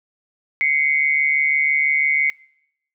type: tone pair together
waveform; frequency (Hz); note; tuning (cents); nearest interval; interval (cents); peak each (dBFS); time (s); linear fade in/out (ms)
sine; 2071 / 2217; C7 / C#7; -18 / 0; minor second; 118; -18; 0.61-2.3; 0
effects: noise-tail reverb RT60 0.8 s tail -26 dB re dry